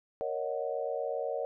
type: chord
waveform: sine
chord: D# minor seventh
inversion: second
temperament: equal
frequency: 466.2 / 554.4 / 622.3 / 740 Hz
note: A#4 / C#5 / D#5 / F#5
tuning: 0 / 0 / 0 / 0 cents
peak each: -36 / -35 / -37 / -40 dBFS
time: 0.21-1.45 s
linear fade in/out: 0 ms
effects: none